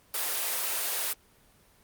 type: high-pass noise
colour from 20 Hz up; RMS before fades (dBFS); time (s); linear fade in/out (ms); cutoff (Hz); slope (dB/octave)
white; -30; 0.14-1.13; 2; 400; 24
effects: pink hiss -61 dBFS RMS until 1.83 s + Opus 24 kbps